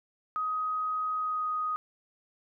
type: tone with pitch glide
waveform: sine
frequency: 1257 to 1247.6 Hz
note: D#6 to D#6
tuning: +17 to +4 cents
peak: -28 dBFS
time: 0.36-1.76 s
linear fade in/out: 0 ms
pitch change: -13 cents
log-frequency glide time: 1.16-1.46 s
effects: none